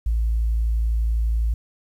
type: tone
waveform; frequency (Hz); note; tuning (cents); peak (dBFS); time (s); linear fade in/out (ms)
sine; 56; A1; +31; -17; 0.06-1.54; 5
effects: tanh soft clip ceiling -14 dBFS + 9-bit